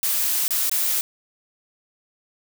blue noise with dropouts, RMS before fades -22 dBFS, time 0.03-1.01 s, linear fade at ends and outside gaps 1 ms, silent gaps 0.48-0.507 / 0.696-0.714 s, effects none

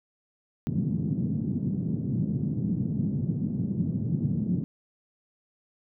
white band-pass noise, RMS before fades -28 dBFS, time 0.67-4.64 s, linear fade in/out 0 ms, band 120 to 210 Hz, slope 24 dB/octave, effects none

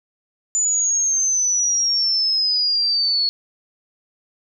sine exponential sweep, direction down, 7040 to 4363 Hz, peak -16 dBFS, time 0.55-3.29 s, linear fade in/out 0 ms, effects none

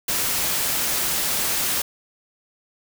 white noise, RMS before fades -23 dBFS, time 0.08-1.82 s, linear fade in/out 5 ms, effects none

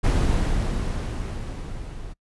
brown noise with level ramp, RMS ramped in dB -18 to -37 dBFS, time 0.03-2.14 s, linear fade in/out 20 ms, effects noise-tail reverb RT60 0.1 s tail -25 dB re dry + resampled to 24000 Hz

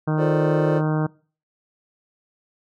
harmonic tone, 154.8 Hz, D#3, 9 cents flat, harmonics 1 / 2 / 3 / 4 / 5 / 6 / 7 / 8 / 9 / 10, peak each -20 / -26 / -30 / -32 / -34 / -36 / -37 / -38 / -39 / -40 dBFS, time 0.07-1.07 s, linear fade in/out 10 ms
triangle chord, D minor seventh, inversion first, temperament equal, 349.2 / 440 / 523.3 / 587.3 Hz, F4 / A4 / C5 / D5, 0 / 0 / 0 / 0 cents, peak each -24 dBFS, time 0.17-0.82 s, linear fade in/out 50 ms
effects noise-tail reverb RT60 0.4 s tail -23 dB re dry

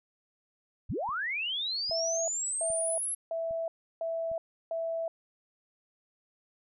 sine linear sweep, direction up, 37.52 to 11170 Hz, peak -30 dBFS, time 0.89-3.15 s, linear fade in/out 10 ms
click train, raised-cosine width 5 ms, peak -39 dBFS, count 5, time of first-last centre 1.09-4.316 s, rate 1.24 Hz
sine tone bursts, 659.3 Hz, E5, in tune, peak -30 dBFS, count 5, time 1.91-5.08 s, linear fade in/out 2 ms, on 370 ms, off 330 ms
effects none

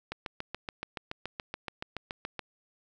click train, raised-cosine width 0.3 ms, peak -19 dBFS, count 17, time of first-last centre 0.12-2.393 s, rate 7.04 Hz, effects none

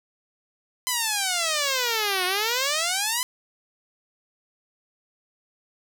5% pulse exponential two-way sweep, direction down then up, 1025 to 357.5 to 1025 Hz, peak -11 dBFS, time 0.87-3.23 s, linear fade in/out 0 ms, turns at 2.25 s, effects none

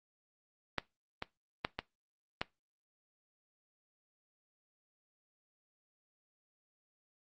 clicks, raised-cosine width 0.3 ms, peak -15 / -20 / -15 / -19 / -16 dBFS, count 5, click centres 0.783 / 1.224 / 1.649 / 1.79 / 2.415 s, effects noise-tail reverb RT60 0.2 s tail -20 dB re dry + Opus 32 kbps

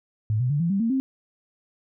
sine tone with pitch steps, 107.8 / 125.27 / 145.57 / 169.16 / 196.57 / 228.4 / 265.4 Hz, A2 / B2 / D3 / E3 / G3 / A#3 / C4, -35 / +25 / -15 / +45 / +5 / -35 / +25 cents, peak -20 dBFS, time 0.3-1 s, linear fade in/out 0 ms, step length 100 ms, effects none

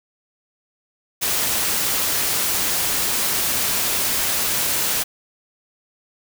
white noise, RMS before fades -21 dBFS, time 1.21-5.04 s, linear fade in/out 20 ms, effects none

